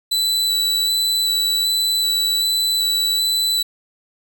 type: tone with vibrato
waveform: 40% pulse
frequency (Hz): 3969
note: B7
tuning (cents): +8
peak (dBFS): -15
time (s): 0.11-3.63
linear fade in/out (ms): 10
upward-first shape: square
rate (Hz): 1.3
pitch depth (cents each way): 9
effects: none